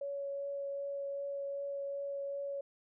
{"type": "tone with vibrato", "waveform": "sine", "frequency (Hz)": 560, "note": "C#5", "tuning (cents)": 18, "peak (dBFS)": -36, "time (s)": [0.01, 2.61], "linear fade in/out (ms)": 5, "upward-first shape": "triangle", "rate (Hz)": 2.6, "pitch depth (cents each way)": 9, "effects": []}